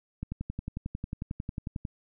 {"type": "click train", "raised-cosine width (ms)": 5, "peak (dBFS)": -21, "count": 19, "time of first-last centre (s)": [0.23, 1.852], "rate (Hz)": 11.1, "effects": []}